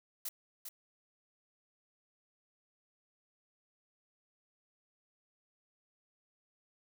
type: noise with echo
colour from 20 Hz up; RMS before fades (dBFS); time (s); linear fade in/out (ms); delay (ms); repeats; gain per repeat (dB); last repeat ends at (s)
blue; -39; 0.25-0.29; 5; 400; 1; -6; 0.69
effects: none